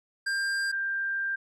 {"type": "tone pair in turn", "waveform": ["square", "sine"], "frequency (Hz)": [1594, 1586.7], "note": ["G6", "G6"], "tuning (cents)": [28, 21], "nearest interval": "unison", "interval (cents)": 7, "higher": "first", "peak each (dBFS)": -27, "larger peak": "neither", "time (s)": [[0.26, 0.72], [0.72, 1.36]], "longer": "second", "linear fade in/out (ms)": 10, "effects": ["low-pass 8000 Hz 12 dB/octave"]}